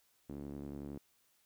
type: tone with band-pass filter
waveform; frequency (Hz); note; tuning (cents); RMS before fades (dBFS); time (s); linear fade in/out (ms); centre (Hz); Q
sawtooth; 71; C#2; +42; -45; 0.29-0.98; 5; 280; 1.9
effects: white hiss -73 dBFS RMS until 1.45 s